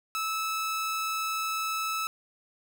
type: tone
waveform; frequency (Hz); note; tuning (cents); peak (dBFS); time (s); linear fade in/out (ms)
sawtooth; 1306; E6; -17; -25; 0.15-2.07; 0
effects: none